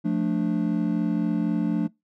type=chord; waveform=triangle; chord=D minor; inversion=first; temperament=just; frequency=176.2 / 220.2 / 293.7 Hz; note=F3 / A3 / D4; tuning=+16 / +2 / 0 cents; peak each=-24 dBFS; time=0.04-1.88 s; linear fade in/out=20 ms; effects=noise-tail reverb RT60 0.2 s tail -24 dB re dry